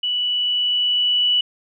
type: tone with level ramp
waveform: sine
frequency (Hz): 2956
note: F#7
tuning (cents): -2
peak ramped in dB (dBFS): -19 to -14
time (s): 0.03-1.41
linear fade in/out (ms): 5
effects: none